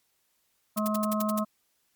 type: harmonic tone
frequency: 212.9 Hz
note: G#3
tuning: 43 cents sharp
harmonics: 1 / 3 / 5 / 6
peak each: -27 / -32 / -34 / -35 dBFS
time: 0.76-1.45 s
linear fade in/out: 20 ms
type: noise bursts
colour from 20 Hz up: blue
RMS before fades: -32 dBFS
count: 8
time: 0.77-1.392 s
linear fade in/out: 5 ms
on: 20 ms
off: 66 ms
effects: white hiss -72 dBFS RMS until 1.95 s + MP3 96 kbps